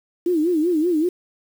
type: tone with vibrato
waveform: sine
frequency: 330.3 Hz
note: E4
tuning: 4 cents sharp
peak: -16 dBFS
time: 0.26-1.09 s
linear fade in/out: 5 ms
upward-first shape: sine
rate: 5.2 Hz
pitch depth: 160 cents each way
effects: 7-bit